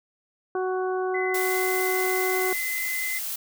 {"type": "harmonic tone", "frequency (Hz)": 371.8, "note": "F#4", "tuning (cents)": 8, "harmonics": [1, 2, 3, 4], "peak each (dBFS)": [-25, -31, -35, -37], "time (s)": [0.55, 2.53], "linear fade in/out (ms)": 2}
{"type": "tone with pitch glide", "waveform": "sine", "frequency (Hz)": [2024, 2045], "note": ["B6", "C7"], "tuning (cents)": [42, -40], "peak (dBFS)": -28, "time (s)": [1.14, 3.19], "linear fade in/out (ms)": 10, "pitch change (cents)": 18, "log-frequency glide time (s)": [1.36, 1.58]}
{"type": "noise", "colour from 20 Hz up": "blue", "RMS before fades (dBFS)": -31, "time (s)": [1.34, 3.36], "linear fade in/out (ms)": 5}
{"effects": []}